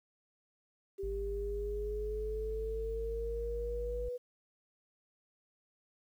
sine exponential sweep, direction up, 392 to 493.9 Hz, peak -36 dBFS, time 0.98-4.18 s, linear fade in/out 20 ms
triangle tone, 52 Hz, G#1, 3 cents sharp, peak -36 dBFS, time 1.03-4.09 s, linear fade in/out 5 ms
effects 11-bit

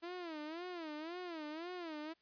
sawtooth tone with vibrato, 330 Hz, E4, 2 cents sharp, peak -39 dBFS, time 0.02-2.14 s, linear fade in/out 20 ms, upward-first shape sine, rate 1.9 Hz, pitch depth 170 cents each way, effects white hiss -75 dBFS RMS until 2.21 s + resampled to 11025 Hz

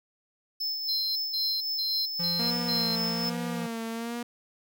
square tone with tremolo, 5250 Hz, E8, 8 cents flat, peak -28 dBFS, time 0.6-3.3 s, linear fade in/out 10 ms, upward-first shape sine, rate 3.8 Hz, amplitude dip 40%
triangle tone bursts, 4147 Hz, C8, 16 cents flat, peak -27 dBFS, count 5, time 0.88-2.96 s, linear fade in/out 10 ms, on 280 ms, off 170 ms
square tone with pitch glide, 172.8 to 171.41 Hz, F3 to F3, -18 to -32 cents, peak -34 dBFS, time 2.19-3.67 s, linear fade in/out 10 ms, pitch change -14 cents, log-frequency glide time 2.77-3.47 s
sawtooth tone with vibrato, 233 Hz, A#3, 1 cent flat, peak -28 dBFS, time 2.39-4.23 s, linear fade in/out 5 ms, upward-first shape sine, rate 1.2 Hz, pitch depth 49 cents each way
effects none

